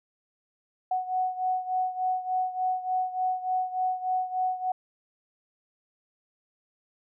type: beating tone pair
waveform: sine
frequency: 740 / 743.4 Hz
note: F#5 / F#5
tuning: 0 / +8 cents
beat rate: 3.4 Hz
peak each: -27 / -31 dBFS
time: 0.91-4.72 s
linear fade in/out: 5 ms
effects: none